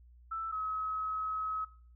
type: tone pair in turn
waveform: sine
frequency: 1323 / 1280.2 Hz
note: E6 / D#6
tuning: +6 / +49 cents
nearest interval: minor second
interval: 57 cents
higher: first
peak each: -34 / -33 dBFS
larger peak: second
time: 0.31-0.52 / 0.52-1.65 s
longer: second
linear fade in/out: 10 ms
effects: noise-tail reverb RT60 0.5 s tail -20 dB re dry + added 60 Hz sine -55 dBFS peak until 1.95 s